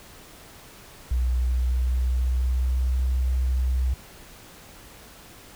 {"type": "tone with pitch glide", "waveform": "sine", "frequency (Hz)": [61.74, 63.81], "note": ["B1", "C2"], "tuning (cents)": [0, -43], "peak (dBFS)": -20, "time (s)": [1.11, 3.94], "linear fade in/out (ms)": 5, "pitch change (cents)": 57, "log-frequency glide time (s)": [1.28, 3.04], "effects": ["pink hiss -47 dBFS RMS until 5.55 s"]}